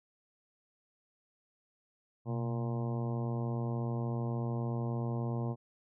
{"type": "harmonic tone with a mistuned harmonic", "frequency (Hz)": 116.54, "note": "A#2", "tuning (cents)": 0, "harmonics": [1, 2, 3, 4, 5, 6, 7, 8, 9], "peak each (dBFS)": [-33, -39, -43, -45, -47, -49, -50, -51, -52], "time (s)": [2.25, 5.56], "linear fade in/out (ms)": 50, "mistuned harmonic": 1, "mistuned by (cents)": 98, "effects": []}